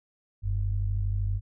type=tone pair together; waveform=sine; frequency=45.48 / 98 Hz; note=F#1 / G2; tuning=-29 / 0 cents; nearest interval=octave + minor second; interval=1329 cents; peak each=-28 / -27 dBFS; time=0.42-1.41 s; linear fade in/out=50 ms; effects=none